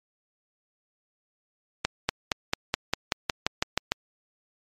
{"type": "accelerating click train", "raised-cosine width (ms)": 0.2, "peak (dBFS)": -5, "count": 12, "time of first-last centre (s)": [1.85, 3.92], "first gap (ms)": 240, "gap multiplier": 0.95, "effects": ["MP3 64 kbps"]}